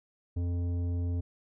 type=tone with tanh clipping; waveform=triangle; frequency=87.31 Hz; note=F2; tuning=in tune; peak=-30 dBFS; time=0.36-1.21 s; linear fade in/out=10 ms; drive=15 dB; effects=none